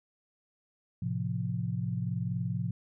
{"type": "chord", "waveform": "sine", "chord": "F major", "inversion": "first", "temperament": "equal", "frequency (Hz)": [110, 130.81, 174.61], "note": ["A2", "C3", "F3"], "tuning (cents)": [0, 0, 0], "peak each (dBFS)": -34, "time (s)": [1.02, 2.71], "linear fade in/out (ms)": 5, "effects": []}